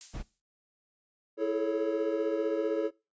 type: noise with exponential decay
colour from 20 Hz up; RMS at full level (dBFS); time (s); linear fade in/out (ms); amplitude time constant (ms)
violet; -35; 0.01-0.4; 0; 84
type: noise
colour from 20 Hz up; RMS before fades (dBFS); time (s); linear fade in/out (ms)
brown; -37; 0.13-0.23; 20
type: chord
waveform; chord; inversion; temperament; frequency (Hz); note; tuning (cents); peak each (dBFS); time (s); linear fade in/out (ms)
triangle; A major seventh; second; equal with one note detuned; 329.6 / 424.5 / 440 / 554.4; E4 / G#4 / A4 / C#5; 0 / +38 / 0 / 0; -31; 1.37-2.91; 50
effects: noise-tail reverb RT60 0.3 s tail -24 dB re dry + resampled to 16000 Hz